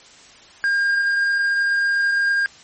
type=tone with hard clipping; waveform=sine; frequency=1610 Hz; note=G6; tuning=46 cents sharp; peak=-17 dBFS; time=0.64-2.46 s; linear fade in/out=0 ms; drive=3 dB; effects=white hiss -46 dBFS RMS until 2.63 s + MP3 32 kbps